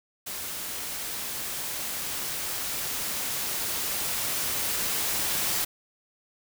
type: noise with level ramp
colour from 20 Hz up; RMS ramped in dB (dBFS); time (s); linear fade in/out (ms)
white; -35 to -27; 0.26-5.65; 10
effects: none